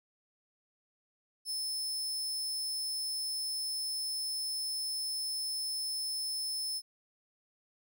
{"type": "tone", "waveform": "sawtooth", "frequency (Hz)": 5250, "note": "E8", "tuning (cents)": -8, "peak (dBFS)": -31, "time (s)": [1.45, 6.82], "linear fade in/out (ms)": 50, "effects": []}